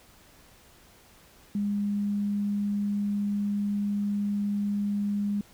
sine tone, 204 Hz, G#3, 31 cents flat, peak -25 dBFS, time 1.55-5.41 s, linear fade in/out 2 ms, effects pink hiss -56 dBFS RMS until 5.53 s

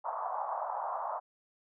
white band-pass noise, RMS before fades -36 dBFS, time 0.04-1.2 s, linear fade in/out 20 ms, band 640 to 1100 Hz, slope 48 dB/octave, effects none

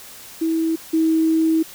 sine tone pair in turn, 324.7 / 321.3 Hz, E4 / E4, -26 / -44 cents, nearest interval unison, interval 18 cents, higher first, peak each -17 / -14 dBFS, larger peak second, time 0.41-0.76 / 0.93-1.63 s, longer second, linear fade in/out 10 ms, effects white hiss -40 dBFS RMS until 1.74 s

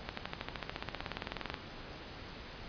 accelerating click train, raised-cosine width 0.3 ms, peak -20 dBFS, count 25, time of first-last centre 0.09-1.542 s, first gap 84 ms, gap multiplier 0.97, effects pink hiss -47 dBFS RMS until 2.68 s + resampled to 11025 Hz

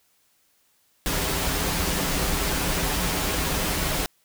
pink noise with comb filter, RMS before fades -25 dBFS, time 1.06-4.06 s, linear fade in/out 0 ms, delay 8.7 ms, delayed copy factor -0.55, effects white hiss -65 dBFS RMS until 4.24 s

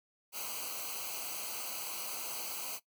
white noise with comb filter, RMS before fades -40 dBFS, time 0.32-2.8 s, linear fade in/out 50 ms, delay 0.56 ms, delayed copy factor -0.9, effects noise-tail reverb RT60 0.1 s tail -18 dB re dry

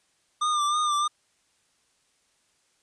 square tone with vibrato, 1200 Hz, D6, 37 cents sharp, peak -23 dBFS, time 0.41-1.08 s, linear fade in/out 10 ms, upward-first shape sine, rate 3.2 Hz, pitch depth 44 cents each way, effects white hiss -68 dBFS RMS until 2.82 s + resampled to 22050 Hz

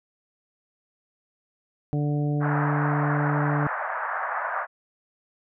harmonic tone, 146.83 Hz, D3, in tune, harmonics 1 / 2 / 3 / 4 / 5, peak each -23 / -29 / -35 / -38 / -39 dBFS, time 1.93-3.67 s, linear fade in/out 0 ms
white band-pass noise, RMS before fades -29 dBFS, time 2.4-4.67 s, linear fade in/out 50 ms, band 600 to 1700 Hz, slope 48 dB/octave
effects none

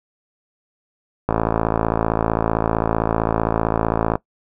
click train, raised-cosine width 1 ms, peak -3 dBFS, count 160, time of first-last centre 1.29-4.155 s, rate 55.5 Hz, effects noise-tail reverb RT60 0.1 s tail -20 dB re dry

